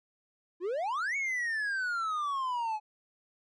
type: exponential two-way sweep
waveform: triangle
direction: up then down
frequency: 329.6 to 2244 to 840 Hz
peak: -28 dBFS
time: 0.6-2.8 s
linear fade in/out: 50 ms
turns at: 1.16 s
effects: resampled to 22050 Hz